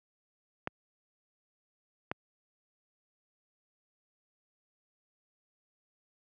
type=clicks; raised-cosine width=0.5 ms; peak=-17 dBFS; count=2; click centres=0.674 / 2.115 s; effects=high-pass 100 Hz 12 dB/octave